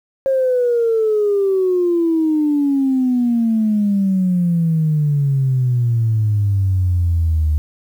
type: exponential sweep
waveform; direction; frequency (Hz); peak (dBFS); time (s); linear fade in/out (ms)
sine; down; 541 to 74.9; -12; 0.26-7.58; 0
effects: tanh soft clip ceiling -8 dBFS + 8-bit